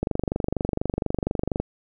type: click train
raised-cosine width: 2 ms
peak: -10 dBFS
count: 39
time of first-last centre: 0.03-1.6 s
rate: 24.2 Hz
effects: none